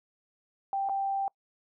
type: tone with dropouts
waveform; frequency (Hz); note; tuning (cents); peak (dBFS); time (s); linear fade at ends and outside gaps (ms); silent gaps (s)
sine; 785; G5; +2; -27; 0.73-1.28; 1; 0.889-0.895
effects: noise-tail reverb RT60 0.1 s tail -26 dB re dry